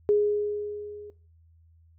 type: tone with level ramp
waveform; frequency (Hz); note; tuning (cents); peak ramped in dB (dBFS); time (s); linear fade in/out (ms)
sine; 415.3; G#4; 0; -17 to -40; 0.09-1.1; 0
effects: noise-tail reverb RT60 0.4 s tail -19 dB re dry + added 82 Hz sine -55 dBFS peak until 1.98 s